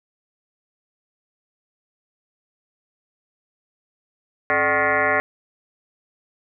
sine tone with frequency modulation, 1247 Hz, D#6, 3 cents sharp, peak -16 dBFS, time 4.5-5.2 s, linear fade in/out 0 ms, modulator 163 Hz, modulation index 5.1, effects none

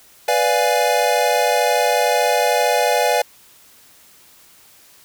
square chord, B diminished seventh, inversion none, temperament equal, 493.9 / 587.3 / 698.5 / 830.6 Hz, B4 / D5 / F5 / Ab5, 0 / 0 / 0 / 0 cents, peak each -21 dBFS, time 0.28-3.22 s, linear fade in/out 5 ms, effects white hiss -49 dBFS RMS until 5.04 s

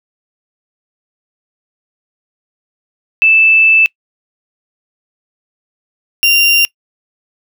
sine / 35% pulse tone pair in turn, 2637 / 2777 Hz, E7 / F7, 0 / -10 cents, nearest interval minor second, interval 90 cents, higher second, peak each -5 dBFS, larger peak neither, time 3.22-3.86 / 6.23-6.65 s, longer first, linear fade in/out 0 ms, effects noise-tail reverb RT60 0.1 s tail -24 dB re dry

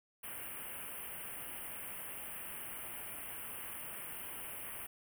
white band-stop noise, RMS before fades -45 dBFS, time 0.23-4.87 s, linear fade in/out 10 ms, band 3100 to 8800 Hz, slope 96 dB/octave, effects none

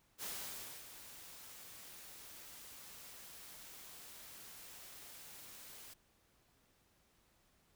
white noise with ADSR envelope, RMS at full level -43 dBFS, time 0.18-5.94 s, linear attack 50 ms, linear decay 610 ms, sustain -11 dB, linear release 11 ms, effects pink hiss -73 dBFS RMS until 7.75 s

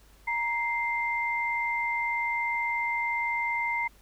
sine tone pair together, 938.5 / 2093 Hz, A#5 / C7, +11 / 0 cents, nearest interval octave + major second, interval 1389 cents, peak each -30 / -28 dBFS, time 0.27-3.88 s, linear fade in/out 10 ms, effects added 50 Hz sine -56 dBFS peak until 4.01 s + pink hiss -60 dBFS RMS until 4.01 s

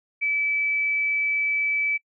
sine tone, 2304 Hz, D7, 34 cents flat, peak -21 dBFS, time 0.21-1.98 s, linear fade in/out 20 ms, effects noise-tail reverb RT60 0.1 s tail -24 dB re dry

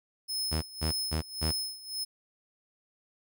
sawtooth tone with tremolo, 5190 Hz, E8, 28 cents flat, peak -27 dBFS, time 0.28-2.05 s, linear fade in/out 20 ms, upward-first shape sine, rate 1.8 Hz, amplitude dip 85%
sawtooth tone bursts, 79.2 Hz, D#2, 31 cents sharp, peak -24 dBFS, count 4, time 0.51-1.52 s, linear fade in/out 20 ms, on 110 ms, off 190 ms
effects none

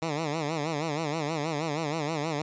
10% pulse tone with vibrato, 154.3 Hz, D#3, 14 cents flat, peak -20 dBFS, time 0.02-2.42 s, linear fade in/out 2 ms, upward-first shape sine, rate 6.3 Hz, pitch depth 130 cents each way, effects resampled to 16000 Hz

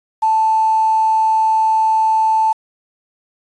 sine tone with quantisation, 880 Hz, A5, in tune, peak -11 dBFS, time 0.22-2.53 s, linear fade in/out 10 ms, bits 6, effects resampled to 22050 Hz

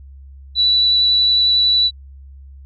sine tone with vibrato, 3951 Hz, B7, in tune, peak -11 dBFS, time 0.55-1.91 s, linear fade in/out 50 ms, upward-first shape sine, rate 11 Hz, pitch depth 8 cents each way, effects added 68 Hz sine -36 dBFS peak until 2.65 s

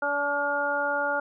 harmonic tone with a mistuned harmonic, 287.7 Hz, D4, 36 cents flat, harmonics 1 / 2 / 3 / 4 / 5, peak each -39 / -29 / -30 / -37 / -27 dBFS, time 0.02-1.2 s, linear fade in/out 5 ms, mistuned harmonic 5, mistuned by -21 cents, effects none

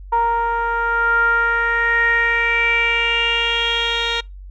10% pulse tone with low-pass filter sweep, 466.2 Hz, A#4, in tune, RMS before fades -18 dBFS, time 0.12-4.21 s, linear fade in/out 10 ms, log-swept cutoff 970 to 3900 Hz, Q 6, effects noise-tail reverb RT60 0.2 s tail -26 dB re dry + added 47 Hz sine -33 dBFS peak until 4.5 s

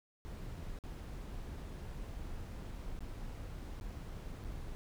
brown noise with dropouts, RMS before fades -44 dBFS, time 0.25-4.75 s, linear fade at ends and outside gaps 0 ms, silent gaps 0.788-0.838 / 2.991-3.006 / 3.799-3.811 / 4.44-4.447 s, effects none

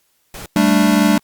pink noise, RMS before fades -32 dBFS, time 0.34-0.46 s, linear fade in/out 2 ms
square chord, G suspended second, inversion none, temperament equal, 196 / 220 / 293.7 Hz, G3 / A3 / D4, 0 / 0 / 0 cents, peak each -16 dBFS, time 0.56-1.18 s, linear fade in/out 2 ms
effects white hiss -62 dBFS RMS until 1.23 s + Opus 48 kbps

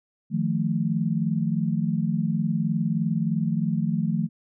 sine tone cluster, 156.8 / 176.3 / 219.7 Hz, D#3 / F3 / A3, +14 / +17 / -2 cents, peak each -26 dBFS, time 0.3-4.29 s, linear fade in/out 50 ms, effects none

